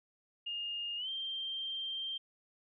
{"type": "tone with pitch glide", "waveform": "sine", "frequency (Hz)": [2832, 3161], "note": ["F7", "G7"], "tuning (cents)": [23, 14], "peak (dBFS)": -36, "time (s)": [0.46, 2.18], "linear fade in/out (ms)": 10, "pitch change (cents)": 191, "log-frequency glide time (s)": [0.97, 1.09], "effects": []}